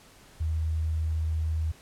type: tone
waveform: sine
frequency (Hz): 79.5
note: D#2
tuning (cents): +38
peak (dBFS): -25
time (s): 0.4-1.72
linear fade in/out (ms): 10
effects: pink hiss -54 dBFS RMS until 1.81 s + low-pass 12000 Hz 12 dB/octave